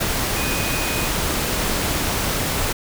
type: tone in noise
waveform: sine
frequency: 2489 Hz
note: D#7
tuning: in tune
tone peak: -29 dBFS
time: 0.36-1.08 s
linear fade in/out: 10 ms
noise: pink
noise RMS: -22 dBFS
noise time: 0-2.73 s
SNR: -10 dB
effects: none